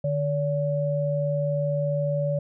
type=tone pair together; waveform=sine; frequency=149 / 571.9 Hz; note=D3 / D5; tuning=+25 / -46 cents; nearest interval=octave + major seventh; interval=2329 cents; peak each=-25 dBFS; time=0.04-2.39 s; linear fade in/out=5 ms; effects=none